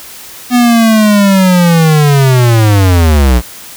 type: linear sweep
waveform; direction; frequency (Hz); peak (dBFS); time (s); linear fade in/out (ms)
square; down; 248.4 to 57.3; -5; 0.5-3.42; 50
effects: white hiss -30 dBFS RMS until 3.76 s